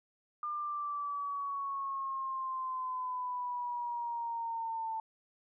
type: exponential sweep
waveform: sine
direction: down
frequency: 1204 to 888 Hz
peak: -34 dBFS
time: 0.43-5 s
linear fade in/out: 2 ms
effects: none